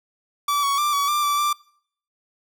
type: tone with pitch steps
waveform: 45% pulse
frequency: 1155 / 1119 / 1181 / 1135 / 1185 / 1163 / 1179 Hz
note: D6 / C#6 / D6 / C#6 / D6 / D6 / D6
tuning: -29 / +16 / +9 / +41 / +15 / -17 / +6 cents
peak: -19 dBFS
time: 0.48-1.53 s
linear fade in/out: 5 ms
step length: 150 ms
effects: noise-tail reverb RT60 0.6 s tail -24 dB re dry